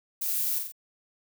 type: noise with echo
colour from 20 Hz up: violet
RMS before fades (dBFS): -30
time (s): 0.21-0.59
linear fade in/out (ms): 10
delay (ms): 44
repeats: 3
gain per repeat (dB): -4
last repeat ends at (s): 0.722
effects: none